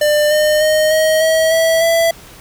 square tone with pitch steps, 597 / 607.8 / 618.8 / 629.9 / 641.3 / 652.9 / 664.7 Hz, D5 / D#5 / D#5 / D#5 / E5 / E5 / E5, +28 / -41 / -10 / +21 / -48 / -17 / +14 cents, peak -11 dBFS, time 0.01-2.11 s, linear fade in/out 5 ms, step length 300 ms, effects pink hiss -39 dBFS RMS until 2.4 s

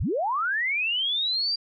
sine linear sweep, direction up, 32.72 to 4780 Hz, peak -23 dBFS, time 0-1.56 s, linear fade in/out 10 ms, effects none

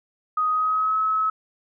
sine tone with pitch glide, 1250 to 1288.9 Hz, D#6 to E6, +8 to -39 cents, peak -19 dBFS, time 0.37-1.3 s, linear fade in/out 5 ms, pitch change +53 cents, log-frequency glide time 0.5-0.97 s, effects none

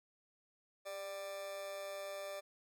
40% pulse tone with amplitude modulation, 591 Hz, D5, 11 cents sharp, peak -39 dBFS, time 0.85-2.41 s, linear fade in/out 20 ms, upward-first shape sine, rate 190 Hz, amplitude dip 60%, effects none

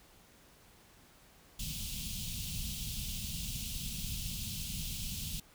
pink band-stop noise, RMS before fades -39 dBFS, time 1.59-5.4 s, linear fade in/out 5 ms, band 220 to 2700 Hz, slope 48 dB/octave, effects pink hiss -61 dBFS RMS until 5.54 s

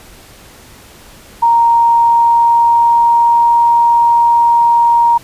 sine tone with pitch glide, 932.3 to 938.8 Hz, A#5 to A#5, 0 to +12 cents, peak -6 dBFS, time 1.42-5.18 s, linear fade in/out 10 ms, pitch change +12 cents, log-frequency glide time 1.67-3.54 s, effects pink hiss -39 dBFS RMS until 5.23 s + resampled to 32000 Hz

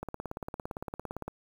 click train, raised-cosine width 1 ms, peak -22 dBFS, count 23, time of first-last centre 0.03-1.28 s, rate 17.6 Hz, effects 8-bit

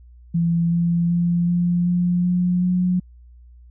sine tone with pitch steps, 168.7 / 170.66 / 172.64 / 174.65 / 176.68 / 178.73 / 180.81 Hz, E3 / F3 / F3 / F3 / F3 / F3 / F#3, +40 / -40 / -20 / 0 / +20 / +40 / -40 cents, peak -16 dBFS, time 0.34-3 s, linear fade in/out 10 ms, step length 380 ms, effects added 60 Hz sine -43 dBFS peak until 3.7 s

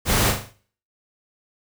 pink noise with echo, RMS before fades -20 dBFS, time 0.05-0.34 s, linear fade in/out 50 ms, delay 39 ms, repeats 5, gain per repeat -6 dB, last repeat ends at 0.535 s, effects noise-tail reverb RT60 0.5 s tail -18 dB re dry

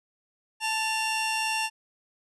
sawtooth tone pair together, 880 / 2763 Hz, A5 / F7, 0 / -19 cents, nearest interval octave + minor sixth, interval 1981 cents, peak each -25 dBFS, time 0.6-1.7 s, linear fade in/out 50 ms, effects resampled to 24000 Hz

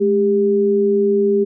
sine tone pair together, 211.5 / 399.3 Hz, G#3 / G4, +32 / +32 cents, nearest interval major seventh, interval 1100 cents, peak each -19 / -13 dBFS, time 0-1.45 s, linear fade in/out 20 ms, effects none

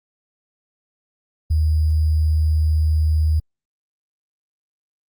sine tone with sample-and-hold, 77.78 Hz, D#2, in tune, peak -14 dBFS, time 1.5-3.4 s, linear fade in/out 10 ms, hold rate 4900 Hz, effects Opus 48 kbps

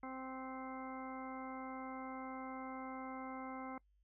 harmonic tone with a mistuned harmonic, 261.6 Hz, C4, in tune, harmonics 1 / 2 / 3 / 4 / 5 / 6 / 8, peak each -47 / -53 / -50 / -52 / -54 / -62 / -56 dBFS, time 0.03-3.78 s, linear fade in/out 2 ms, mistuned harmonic 6, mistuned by -20 cents, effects noise-tail reverb RT60 0.1 s tail -23 dB re dry + added 50 Hz sine -70 dBFS peak until 4.03 s

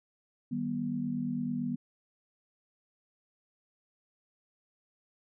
sine chord, Eb augmented, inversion none, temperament just, 155.56 / 194.45 / 243.1 Hz, Eb3 / G3 / B3, 0 / -14 / -27 cents, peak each -38 / -37 / -32 dBFS, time 0.51-1.76 s, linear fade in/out 10 ms, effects none

